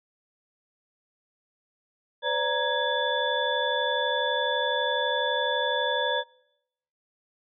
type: tone cluster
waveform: sine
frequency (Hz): 507 / 579 / 938 / 1664 / 3475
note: B4 / D5 / A#5 / G#6 / A7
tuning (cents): +45 / -25 / +11 / +3 / -22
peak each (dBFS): -30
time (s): 2.22-6.24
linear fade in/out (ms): 50
effects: noise-tail reverb RT60 0.8 s tail -24 dB re dry